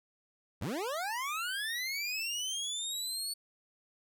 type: linear sweep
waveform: 25% pulse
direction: up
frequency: 67.4 to 4461 Hz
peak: -30 dBFS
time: 0.61-3.34 s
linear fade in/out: 10 ms
effects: none